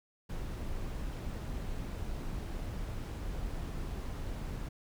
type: noise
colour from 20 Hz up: brown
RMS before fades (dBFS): -38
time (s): 0.29-4.69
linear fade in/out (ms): 10
effects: none